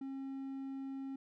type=tone; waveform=triangle; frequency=270 Hz; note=C#4; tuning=45 cents flat; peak=-38 dBFS; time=0.01-1.16 s; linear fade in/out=5 ms; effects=none